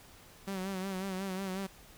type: tone with vibrato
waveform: sawtooth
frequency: 190.6 Hz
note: G3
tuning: 48 cents flat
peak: -31 dBFS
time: 0.47-1.67 s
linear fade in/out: 10 ms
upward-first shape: sine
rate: 5.5 Hz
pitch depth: 58 cents each way
effects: pink hiss -56 dBFS RMS until 1.97 s